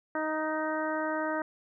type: harmonic tone with a mistuned harmonic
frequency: 312.2 Hz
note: D#4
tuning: 6 cents sharp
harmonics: 1 / 2 / 3 / 4 / 5 / 6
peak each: -34 / -33 / -36 / -38 / -37 / -41 dBFS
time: 0.15-1.42 s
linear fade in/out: 2 ms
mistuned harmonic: 5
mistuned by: -18 cents
effects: none